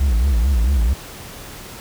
triangle tone with vibrato, 62.2 Hz, B1, 13 cents sharp, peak -11 dBFS, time 0-0.94 s, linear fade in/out 10 ms, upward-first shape sine, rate 4.5 Hz, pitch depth 230 cents each way, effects pink hiss -36 dBFS RMS until 1.8 s

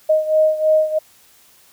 sine beating tone pair, 622.3 / 625.4 Hz, D#5 / D#5, 0 / +9 cents, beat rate 3.1 Hz, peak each -14 / -18 dBFS, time 0.09-0.99 s, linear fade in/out 10 ms, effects white hiss -51 dBFS RMS until 1.72 s

